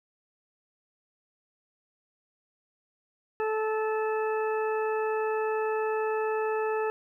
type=harmonic tone; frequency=435.6 Hz; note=A4; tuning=17 cents flat; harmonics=1 / 2 / 3 / 4 / 6; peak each=-27 / -33 / -37 / -39 / -43 dBFS; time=3.4-6.9 s; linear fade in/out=0 ms; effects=11-bit